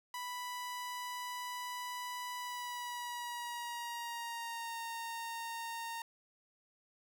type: tone with pitch glide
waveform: sawtooth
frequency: 988 to 921.8 Hz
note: B5 to A#5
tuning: 0 to -20 cents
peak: -36 dBFS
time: 0.14-6.02 s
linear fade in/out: 2 ms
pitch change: -120 cents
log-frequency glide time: 2.38-4.77 s
effects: none